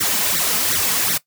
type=noise with flanger; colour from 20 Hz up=white; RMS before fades=-19 dBFS; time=0-1.18 s; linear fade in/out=10 ms; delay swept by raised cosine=0.5 to 4.8 ms; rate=2.7 Hz; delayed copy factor=+1; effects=noise-tail reverb RT60 0.1 s tail -18 dB re dry + high-pass 80 Hz 12 dB/octave